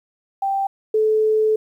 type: tone pair in turn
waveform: sine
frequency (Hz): 784 / 433.8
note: G5 / A4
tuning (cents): 0 / -25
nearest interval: minor seventh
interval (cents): 1025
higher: first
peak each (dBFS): -18 / -14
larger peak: second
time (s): 0.42-0.67 / 0.94-1.56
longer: second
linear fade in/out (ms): 5
effects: 9-bit